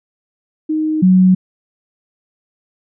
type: tone pair in turn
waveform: sine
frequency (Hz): 311.1 / 185.31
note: D#4 / F#3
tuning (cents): 0 / +3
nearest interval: major sixth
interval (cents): 897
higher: first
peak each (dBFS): -14 / -6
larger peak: second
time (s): 0.69-1.02 / 1.02-1.35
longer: neither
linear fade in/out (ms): 10
effects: none